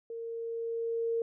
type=tone with level ramp; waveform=sine; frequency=460 Hz; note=A#4; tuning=23 cents flat; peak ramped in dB=-37 to -27 dBFS; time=0.1-1.22 s; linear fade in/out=2 ms; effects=none